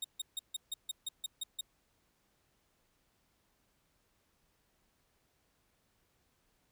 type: tone bursts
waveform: sawtooth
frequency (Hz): 3729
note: A#7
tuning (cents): 0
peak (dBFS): -32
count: 10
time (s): 0.02-1.61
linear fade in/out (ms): 5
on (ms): 24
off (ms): 150
effects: pink hiss -75 dBFS RMS until 6.71 s